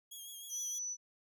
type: tone with vibrato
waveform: 10% pulse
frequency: 3281 Hz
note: G#7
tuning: 22 cents flat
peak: -39 dBFS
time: 0.11-0.79 s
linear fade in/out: 10 ms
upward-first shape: triangle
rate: 6.5 Hz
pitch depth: 47 cents each way
type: tone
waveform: sine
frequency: 5960 Hz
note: F#8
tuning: 12 cents sharp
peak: -37 dBFS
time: 0.49-0.97 s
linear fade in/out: 50 ms
effects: none